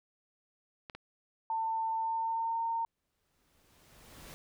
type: clicks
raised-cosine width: 0.3 ms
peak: -28 dBFS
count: 2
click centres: 0.898 / 0.95 s
type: tone with pitch glide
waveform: sine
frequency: 896 to 915.4 Hz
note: A5 to A#5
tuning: +31 to -32 cents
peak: -30 dBFS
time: 1.5-2.85 s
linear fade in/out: 2 ms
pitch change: +37 cents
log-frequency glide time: 1.99-2.61 s
type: noise with exponential growth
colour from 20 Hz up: pink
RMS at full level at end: -48 dBFS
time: 2.86-4.34 s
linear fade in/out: 0 ms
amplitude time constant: 320 ms
effects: none